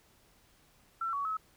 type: tone with pitch steps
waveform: sine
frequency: 1344 / 1126 / 1289 Hz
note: E6 / C#6 / E6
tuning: +33 / +27 / -39 cents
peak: -31 dBFS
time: 1.01-1.37 s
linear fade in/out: 5 ms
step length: 120 ms
effects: pink hiss -65 dBFS RMS until 1.56 s